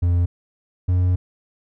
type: tone pair in turn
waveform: triangle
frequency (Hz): 87.31 / 90.28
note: F2 / F#2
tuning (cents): 0 / -42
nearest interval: minor second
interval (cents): 58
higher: second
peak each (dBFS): -13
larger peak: neither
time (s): 0.02-0.26 / 0.88-1.16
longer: second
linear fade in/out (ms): 10
effects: none